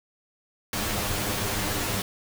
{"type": "noise with comb filter", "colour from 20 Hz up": "pink", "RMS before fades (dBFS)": -28, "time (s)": [0.73, 2.02], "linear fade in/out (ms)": 2, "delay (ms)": 9.8, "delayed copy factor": 0.95, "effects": []}